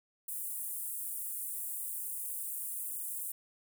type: high-pass noise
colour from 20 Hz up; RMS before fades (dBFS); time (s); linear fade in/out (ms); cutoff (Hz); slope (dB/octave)
pink; -39; 0.28-3.32; 5; 8700; 48
effects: none